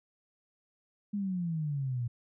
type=exponential sweep; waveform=sine; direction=down; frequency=208.7 to 116.5 Hz; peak=-30 dBFS; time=1.13-2.08 s; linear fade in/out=10 ms; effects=none